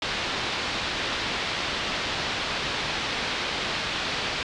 white low-pass noise, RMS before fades -29 dBFS, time 0.02-4.43 s, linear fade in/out 2 ms, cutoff 4200 Hz, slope 24 dB/octave, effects resampled to 22050 Hz

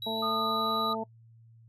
triangle tone with pitch glide, 3883 to 3928 Hz, B7 to B7, -30 to -10 cents, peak -33 dBFS, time 0.02-0.93 s, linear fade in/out 2 ms, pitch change +20 cents, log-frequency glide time 0.13-0.18 s
harmonic tone, 222.4 Hz, A3, 19 cents sharp, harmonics 1 / 2 / 3 / 4, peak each -36 / -36 / -36 / -36 dBFS, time 0.06-1.04 s, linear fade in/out 10 ms
sine tone, 1226 Hz, D#6, 26 cents flat, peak -29 dBFS, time 0.22-0.95 s, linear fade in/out 10 ms
effects noise-tail reverb RT60 0.1 s tail -23 dB re dry + added 114 Hz sine -53 dBFS peak until 1.68 s

